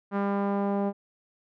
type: tone with low-pass filter sweep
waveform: sawtooth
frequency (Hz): 200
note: G3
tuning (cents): +35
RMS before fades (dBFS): -27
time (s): 0.11-0.93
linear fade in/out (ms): 50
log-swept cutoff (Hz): 1300 to 740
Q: 1.6
effects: none

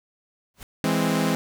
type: noise with exponential growth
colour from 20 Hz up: pink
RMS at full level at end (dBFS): -36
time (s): 0.54-0.63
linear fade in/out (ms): 1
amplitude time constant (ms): 19
type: chord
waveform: sawtooth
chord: E augmented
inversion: none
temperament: equal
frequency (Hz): 164.81 / 207.7 / 261.6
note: E3 / G#3 / B#3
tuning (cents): 0 / 0 / 0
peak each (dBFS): -21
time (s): 0.84-1.35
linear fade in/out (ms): 0
effects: none

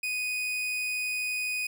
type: tone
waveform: 40% pulse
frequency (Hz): 2489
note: D#7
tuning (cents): 0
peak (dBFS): -28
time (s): 0.03-1.67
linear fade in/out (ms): 5
effects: none

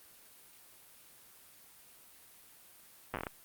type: slowing click train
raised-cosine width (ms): 0.5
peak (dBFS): -21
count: 8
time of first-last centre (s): 3.14-3.268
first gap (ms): 8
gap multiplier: 1.27
effects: white hiss -58 dBFS RMS until 3.44 s + Opus 32 kbps

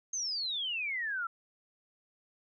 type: exponential sweep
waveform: sine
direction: down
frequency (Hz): 6460 to 1327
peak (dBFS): -32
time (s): 0.13-1.27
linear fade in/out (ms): 5
effects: none

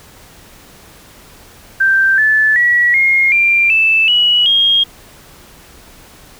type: tone with pitch steps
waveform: sine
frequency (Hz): 1568 / 1739.8 / 1930.4 / 2142 / 2377 / 2637 / 2926 / 3247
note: G6 / A6 / B6 / C7 / D7 / E7 / F#7 / G#7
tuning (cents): 0 / -20 / -40 / +40 / +20 / 0 / -20 / -40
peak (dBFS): -8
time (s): 1.8-4.84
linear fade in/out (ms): 10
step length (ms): 380
effects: pink hiss -41 dBFS RMS until 6.39 s

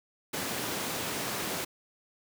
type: high-pass noise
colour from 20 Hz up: pink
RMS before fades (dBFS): -34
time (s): 0.33-1.65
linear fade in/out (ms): 10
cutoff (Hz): 170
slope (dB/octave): 12
effects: none

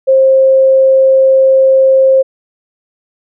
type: tone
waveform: sine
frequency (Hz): 531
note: C5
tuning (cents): +25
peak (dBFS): -4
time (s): 0.07-2.23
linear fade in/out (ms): 20
effects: none

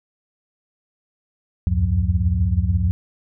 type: tone cluster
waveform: sine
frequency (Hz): 71.7 / 83.6 / 90.2 / 106.6 / 179.1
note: D2 / E2 / F#2 / G#2 / F3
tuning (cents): -41 / +25 / -44 / +46 / +44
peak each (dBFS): -21 / -27 / -19 / -26 / -26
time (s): 1.67-2.91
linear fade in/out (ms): 0
effects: none

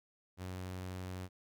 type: tone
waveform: sawtooth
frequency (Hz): 92.1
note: F#2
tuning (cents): -7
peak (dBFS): -37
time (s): 0.37-1.29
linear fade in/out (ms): 50
effects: none

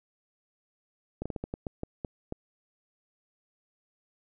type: slowing click train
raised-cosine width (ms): 2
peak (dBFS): -20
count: 10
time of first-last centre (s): 1.22-2.324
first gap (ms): 36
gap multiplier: 1.29
effects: none

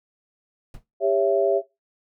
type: noise with exponential decay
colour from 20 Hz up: brown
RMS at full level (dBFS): -32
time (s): 0.74-0.84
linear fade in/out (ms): 2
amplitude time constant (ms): 20
type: chord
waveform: sine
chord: C# diminished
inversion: second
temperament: just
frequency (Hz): 399.1 / 554.4 / 665.2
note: G4 / C#5 / E5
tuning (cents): +31 / 0 / +16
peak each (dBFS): -22 / -22 / -21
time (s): 1-1.62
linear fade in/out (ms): 50
effects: noise-tail reverb RT60 0.2 s tail -17 dB re dry

